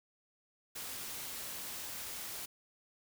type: noise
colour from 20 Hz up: white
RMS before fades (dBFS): -43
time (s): 0.75-2.46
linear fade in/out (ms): 10
effects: none